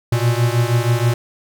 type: beating tone pair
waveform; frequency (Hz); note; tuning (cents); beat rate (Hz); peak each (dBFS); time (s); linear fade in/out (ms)
square; 116.8 / 123.1; A#2 / B2; +4 / -5; 6.3; -17 / -19; 0.12-1.14; 5
effects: none